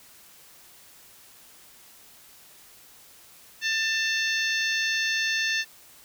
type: harmonic tone with a mistuned harmonic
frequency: 891 Hz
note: A5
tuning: 22 cents sharp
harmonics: 2 / 3 / 4 / 5 / 6 / 7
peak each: -26 / -30 / -32 / -34 / -36 / -37 dBFS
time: 3.61-5.65 s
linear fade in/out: 50 ms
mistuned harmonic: 5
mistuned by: -26 cents
effects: white hiss -52 dBFS RMS until 6.04 s